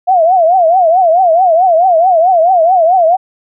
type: tone with vibrato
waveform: sine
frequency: 698.5 Hz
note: F5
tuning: in tune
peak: -5 dBFS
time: 0.07-3.17 s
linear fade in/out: 20 ms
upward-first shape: triangle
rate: 4.6 Hz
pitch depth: 190 cents each way
effects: none